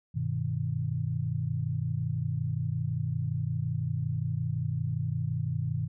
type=chord; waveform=sine; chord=G augmented; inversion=none; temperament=equal; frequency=98 / 123.47 / 155.56 Hz; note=G2 / B2 / D#3; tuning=0 / 0 / 0 cents; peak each=-34 / -31 / -32 dBFS; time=0.14-5.88 s; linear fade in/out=20 ms; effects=none